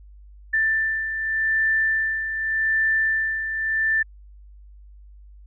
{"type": "beating tone pair", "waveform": "sine", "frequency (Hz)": [1772, 1772.85], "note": ["A6", "A6"], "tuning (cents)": [12, 13], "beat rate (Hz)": 0.85, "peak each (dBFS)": [-28, -20], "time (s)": [0.53, 4.03], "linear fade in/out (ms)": 10, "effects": ["added 50 Hz sine -43 dBFS peak until 5.46 s"]}